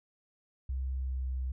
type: tone with pitch glide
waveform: sine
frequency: 65.41 to 64.4 Hz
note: C2 to C2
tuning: 0 to -27 cents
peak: -31 dBFS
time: 0.69-1.52 s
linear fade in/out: 5 ms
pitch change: -27 cents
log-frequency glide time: 0.95-1.26 s
effects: none